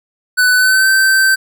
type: tone with pitch glide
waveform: square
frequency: 1496 to 1549.7 Hz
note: F#6 to G6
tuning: +19 to -20 cents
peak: -9 dBFS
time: 0.37-1.36 s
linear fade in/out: 20 ms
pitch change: +61 cents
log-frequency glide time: 0.55-0.89 s
effects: none